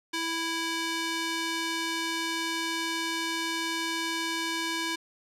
square tone with band-pass filter, 329.6 Hz, E4, in tune, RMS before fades -31 dBFS, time 0.13-4.96 s, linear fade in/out 10 ms, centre 3500 Hz, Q 0.62, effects none

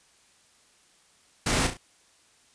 pink noise with echo, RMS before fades -25 dBFS, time 1.46-1.67 s, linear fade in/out 5 ms, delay 34 ms, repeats 3, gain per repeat -7 dB, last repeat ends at 1.772 s, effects white hiss -61 dBFS RMS until 2.54 s + resampled to 22050 Hz

